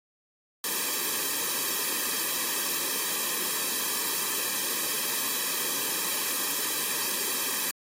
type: noise with comb filter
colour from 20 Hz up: white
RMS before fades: -29 dBFS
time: 0.64-7.71 s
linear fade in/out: 2 ms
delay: 1.4 ms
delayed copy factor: -0.8
effects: high-pass 200 Hz 12 dB/octave + AAC 48 kbps